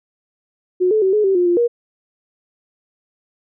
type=tone with pitch steps; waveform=sine; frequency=364.7 / 432.8 / 380.6 / 423.7 / 386.3 / 355.3 / 348.7 / 474.8 Hz; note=F#4 / A4 / F#4 / G#4 / G4 / F4 / F4 / A#4; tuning=-25 / -29 / +49 / +35 / -25 / +30 / -3 / +32 cents; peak=-12 dBFS; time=0.8-1.68 s; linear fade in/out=20 ms; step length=110 ms; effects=none